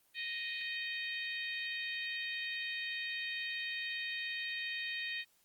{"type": "harmonic tone", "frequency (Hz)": 622.3, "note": "D#5", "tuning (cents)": 0, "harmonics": [3, 4, 5, 6, 7], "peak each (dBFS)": [-41, -41, -46, -45, -50], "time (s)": [0.14, 5.25], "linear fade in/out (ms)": 50, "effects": ["white hiss -71 dBFS RMS until 5.44 s", "Opus 24 kbps"]}